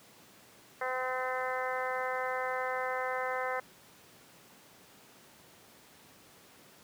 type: harmonic tone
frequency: 256.4 Hz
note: C4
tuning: 35 cents flat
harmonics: 2 / 3 / 4 / 5 / 6 / 7 / 8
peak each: -36 / -38 / -39 / -40 / -41 / -41 / -42 dBFS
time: 0.81-3.6 s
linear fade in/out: 5 ms
effects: pink hiss -57 dBFS RMS until 6.83 s + high-pass 150 Hz 12 dB/octave